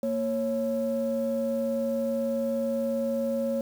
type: tone pair together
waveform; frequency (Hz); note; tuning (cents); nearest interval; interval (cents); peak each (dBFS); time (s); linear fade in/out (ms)
sine; 231.6 / 550; A#3 / C#5; -11 / -14; octave + minor third; 1497; -28 / -26; 0.03-3.61; 2
effects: tanh soft clip ceiling -19 dBFS + 8-bit